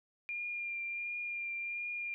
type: tone with vibrato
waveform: sine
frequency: 2400 Hz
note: D7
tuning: 37 cents sharp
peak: -36 dBFS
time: 0.29-2.14 s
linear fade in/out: 0 ms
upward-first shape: triangle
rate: 1.4 Hz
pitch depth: 20 cents each way
effects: none